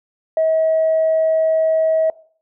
sine tone, 640 Hz, D#5, 49 cents sharp, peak -12 dBFS, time 0.37-2.1 s, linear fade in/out 2 ms, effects noise-tail reverb RT60 0.5 s tail -20 dB re dry + tanh soft clip ceiling -9 dBFS

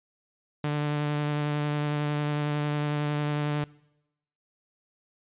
sawtooth tone with vibrato, 147.9 Hz, D3, 13 cents sharp, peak -22 dBFS, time 0.64-3.64 s, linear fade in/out 2 ms, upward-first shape sine, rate 11 Hz, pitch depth 13 cents each way, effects noise-tail reverb RT60 0.9 s tail -23 dB re dry + resampled to 8000 Hz

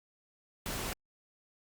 pink noise, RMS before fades -37 dBFS, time 0.66-0.93 s, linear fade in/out 0 ms, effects Opus 48 kbps

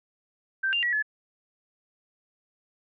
sine tone with pitch steps, 1562 / 2792 / 1927 / 1715 Hz, G6 / F7 / B6 / A6, -7 / -1 / -43 / -45 cents, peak -23 dBFS, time 0.63-1.026 s, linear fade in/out 10 ms, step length 99 ms, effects none

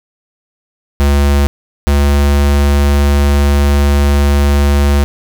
square tone pair in turn, 71 / 71.27 Hz, C#2 / C#2, +42 / +49 cents, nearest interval unison, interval 7 cents, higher second, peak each -8 dBFS, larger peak neither, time 1-1.47 / 1.87-5.04 s, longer second, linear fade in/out 0 ms, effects none

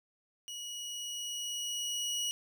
25% pulse tone with level ramp, 2913 Hz, F#7, 28 cents flat, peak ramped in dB -37 to -28 dBFS, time 0.48-2.31 s, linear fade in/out 0 ms, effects none

